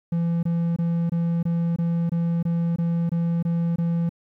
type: tone bursts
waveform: triangle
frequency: 168.9 Hz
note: E3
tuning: 42 cents sharp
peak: -18 dBFS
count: 12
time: 0.12-4.093 s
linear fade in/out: 5 ms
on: 310 ms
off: 23 ms
effects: 10-bit